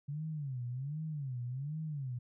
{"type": "tone with vibrato", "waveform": "sine", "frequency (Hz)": 138.59, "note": "C#3", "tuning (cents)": 0, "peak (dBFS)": -36, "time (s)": [0.08, 2.19], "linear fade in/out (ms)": 10, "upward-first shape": "sine", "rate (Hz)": 1.3, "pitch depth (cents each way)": 230, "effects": []}